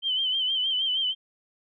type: tone with vibrato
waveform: sine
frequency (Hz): 3085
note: G7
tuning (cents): -28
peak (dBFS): -23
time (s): 0.02-1.15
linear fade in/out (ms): 50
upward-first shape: sine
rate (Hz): 6.4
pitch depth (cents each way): 62
effects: none